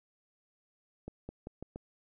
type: accelerating click train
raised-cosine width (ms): 2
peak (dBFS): -28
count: 5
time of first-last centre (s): 1.08-1.759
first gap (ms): 210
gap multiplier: 0.86
effects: none